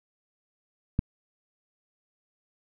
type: click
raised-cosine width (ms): 5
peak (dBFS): -11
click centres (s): 0.991
effects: none